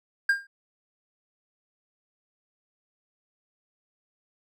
triangle tone with exponential decay, 1605 Hz, G6, 40 cents sharp, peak -14 dBFS, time 0.29-0.47 s, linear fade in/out 5 ms, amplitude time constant 39 ms, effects none

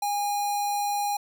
square tone with notch filter, 818 Hz, G#5, 26 cents flat, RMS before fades -27 dBFS, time 0.02-1.17 s, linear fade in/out 5 ms, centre 1900 Hz, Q 0.64, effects none

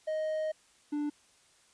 triangle tone pair in turn, 624 / 294.5 Hz, D#5 / D4, +5 / +5 cents, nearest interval octave + minor second, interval 1300 cents, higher first, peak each -28 dBFS, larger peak neither, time 0.07-0.52 / 0.92-1.1 s, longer first, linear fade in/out 10 ms, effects white hiss -64 dBFS RMS until 1.73 s + resampled to 22050 Hz

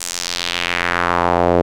sawtooth tone with band-pass filter sweep, 87.31 Hz, F2, in tune, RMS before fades -18 dBFS, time 0-1.62 s, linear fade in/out 10 ms, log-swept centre 8200 to 490 Hz, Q 1.8, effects none

